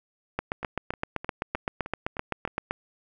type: two click trains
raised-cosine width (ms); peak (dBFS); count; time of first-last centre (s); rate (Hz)
0.5; -21 / -12; 7 / 19; 0.63-2.476 / 0.39-2.71; 3.25 / 7.76
effects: none